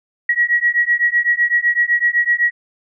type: beating tone pair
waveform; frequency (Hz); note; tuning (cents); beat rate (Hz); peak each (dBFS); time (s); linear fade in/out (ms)
sine; 1909 / 1916.9; A#6 / A#6; +41 / +48; 7.9; -16; 0.29-2.51; 5
effects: none